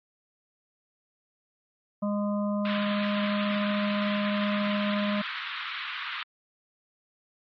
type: harmonic tone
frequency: 205.4 Hz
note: G#3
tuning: 19 cents flat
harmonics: 1 / 3 / 5 / 6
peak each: -26 / -32 / -38 / -42 dBFS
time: 2.02-5.22 s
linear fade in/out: 10 ms
type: band-pass noise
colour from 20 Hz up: pink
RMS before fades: -35 dBFS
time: 2.65-6.23 s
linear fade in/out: 2 ms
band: 1100 to 3800 Hz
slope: 48 dB/octave
effects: MP3 32 kbps